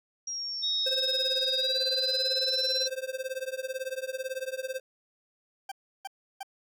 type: linear two-way sweep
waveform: sine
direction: down then up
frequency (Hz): 5650 to 4699 to 5650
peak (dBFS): -32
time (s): 0.27-2.88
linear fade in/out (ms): 5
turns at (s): 1.86
type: tone with pitch glide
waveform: sine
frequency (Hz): 3765 to 4035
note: A#7 to B7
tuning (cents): +16 to +36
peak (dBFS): -27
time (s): 0.62-2.88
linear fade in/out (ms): 20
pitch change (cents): +120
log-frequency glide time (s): 1.58-1.84
type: tone with tremolo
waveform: square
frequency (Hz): 523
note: C5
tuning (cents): -1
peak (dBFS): -29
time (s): 0.86-4.8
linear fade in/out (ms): 5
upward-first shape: triangle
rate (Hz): 18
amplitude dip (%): 100
type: tone bursts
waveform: 40% pulse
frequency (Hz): 784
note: G5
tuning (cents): 0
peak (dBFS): -34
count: 3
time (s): 5.69-6.431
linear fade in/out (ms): 5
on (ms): 27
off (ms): 330
effects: none